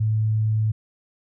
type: tone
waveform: sine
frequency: 108.9 Hz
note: A2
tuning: 17 cents flat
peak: -18 dBFS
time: 0-0.72 s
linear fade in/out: 10 ms
effects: none